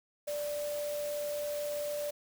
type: tone in noise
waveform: sine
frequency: 587.3 Hz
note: D5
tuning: in tune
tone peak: -33 dBFS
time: 0.27-2.11 s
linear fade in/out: 10 ms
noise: white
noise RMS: -45 dBFS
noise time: 0.27-2.11 s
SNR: +9 dB
effects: none